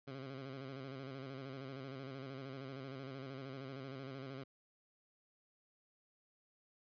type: tone with vibrato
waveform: 15% pulse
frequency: 134 Hz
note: C3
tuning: 42 cents sharp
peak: -39 dBFS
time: 0.07-4.44 s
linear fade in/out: 10 ms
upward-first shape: square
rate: 13 Hz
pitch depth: 52 cents each way
effects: resampled to 11025 Hz